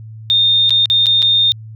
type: tone with dropouts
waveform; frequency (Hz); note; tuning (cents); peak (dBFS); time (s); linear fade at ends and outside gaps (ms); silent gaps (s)
sine; 3649; A#7; -38; -9; 0.3-1.52; 0; 0.695-0.706 / 0.857-0.9 / 1.059-1.067 / 1.22-1.226
effects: added 110 Hz sine -30 dBFS peak until 1.75 s